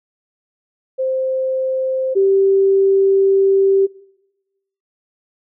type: tone pair in turn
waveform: sine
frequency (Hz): 523 / 389.7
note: C5 / G4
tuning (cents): -1 / -10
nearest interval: perfect fourth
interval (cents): 509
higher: first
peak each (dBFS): -16 / -10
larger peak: second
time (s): 0.98-2.15 / 2.15-3.87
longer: second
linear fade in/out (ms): 20
effects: noise-tail reverb RT60 1.0 s tail -22 dB re dry